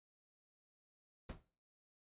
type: noise with exponential decay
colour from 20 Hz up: brown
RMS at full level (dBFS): -39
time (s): 1.29-1.43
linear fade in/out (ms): 5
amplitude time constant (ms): 30
effects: noise-tail reverb RT60 0.4 s tail -17 dB re dry + resampled to 8000 Hz